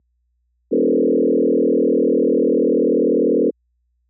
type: tone with frequency modulation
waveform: sine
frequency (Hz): 362.5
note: F#4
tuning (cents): -35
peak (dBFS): -12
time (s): 0.71-3.51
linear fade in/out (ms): 20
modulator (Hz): 40.2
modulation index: 3.4
effects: added 60 Hz sine -43 dBFS peak until 4.09 s + high-pass 200 Hz 12 dB/octave